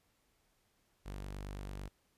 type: tone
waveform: sawtooth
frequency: 49 Hz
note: G1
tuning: in tune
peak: -38 dBFS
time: 1.05-1.89 s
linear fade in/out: 20 ms
effects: pink hiss -75 dBFS RMS until 2.17 s + resampled to 32000 Hz